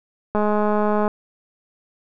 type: click train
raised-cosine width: 1 ms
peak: -8 dBFS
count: 154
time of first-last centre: 0.35-1.079 s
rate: 210 Hz
effects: none